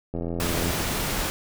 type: click train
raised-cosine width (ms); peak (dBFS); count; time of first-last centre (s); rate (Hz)
2; -17; 49; 0.14-0.705; 84.9
type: noise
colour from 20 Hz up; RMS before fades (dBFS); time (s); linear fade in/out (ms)
pink; -27; 0.4-1.3; 0
effects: none